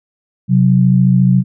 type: tone pair together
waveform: sine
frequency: 130.7 / 184.84 Hz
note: C3 / F#3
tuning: -1 / -1 cents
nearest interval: tritone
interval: 600 cents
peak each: -10 dBFS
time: 0.48-1.44 s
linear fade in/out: 50 ms
effects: none